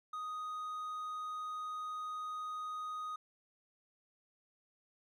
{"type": "tone", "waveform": "triangle", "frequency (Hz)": 1246, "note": "D#6", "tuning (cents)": 2, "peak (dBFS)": -37, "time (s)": [0.13, 3.16], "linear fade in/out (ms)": 5, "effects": []}